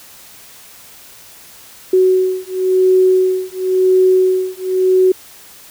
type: beating tone pair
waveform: sine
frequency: 372.1 / 373.05 Hz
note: F#4 / F#4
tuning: +10 / +14 cents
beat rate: 0.95 Hz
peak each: -13 / -13 dBFS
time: 1.93-5.12 s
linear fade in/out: 5 ms
effects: white hiss -40 dBFS RMS until 5.7 s